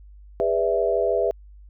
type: chord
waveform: sine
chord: E dominant seventh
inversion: first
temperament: equal with one note detuned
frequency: 407.5 / 493.9 / 587.3 / 659.3 Hz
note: G#4 / B4 / D5 / E5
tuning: -33 / 0 / 0 / 0 cents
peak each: -24 / -24 / -28 / -23 dBFS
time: 0.4-1.31 s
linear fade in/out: 0 ms
effects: added 50 Hz sine -43 dBFS peak until 1.69 s